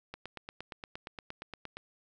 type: click train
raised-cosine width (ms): 0.3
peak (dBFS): -25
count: 15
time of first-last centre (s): 0.14-1.77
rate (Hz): 8.59
effects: none